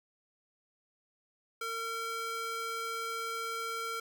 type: tone with high-pass filter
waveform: square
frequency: 456 Hz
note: A#4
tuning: 38 cents flat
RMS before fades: -37 dBFS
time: 1.61-4 s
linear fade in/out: 5 ms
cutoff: 950 Hz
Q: 3.4
effects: none